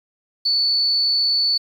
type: tone with amplitude modulation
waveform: sine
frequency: 4466 Hz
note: C#8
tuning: 12 cents sharp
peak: -14 dBFS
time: 0.45-1.58 s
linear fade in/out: 10 ms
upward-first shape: sine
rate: 263 Hz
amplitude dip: 35%
effects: 8-bit